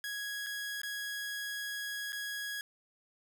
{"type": "tone with dropouts", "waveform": "sawtooth", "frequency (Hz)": 1661.2, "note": "G#6", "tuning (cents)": 0, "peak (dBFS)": -33, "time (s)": [0.04, 2.61], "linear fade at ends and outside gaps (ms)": 1, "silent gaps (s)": [[0.463, 0.467], [0.817, 0.833], [2.122, 2.129]], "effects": []}